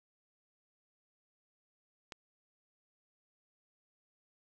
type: click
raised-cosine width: 0.2 ms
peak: -26 dBFS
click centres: 2.122 s
effects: none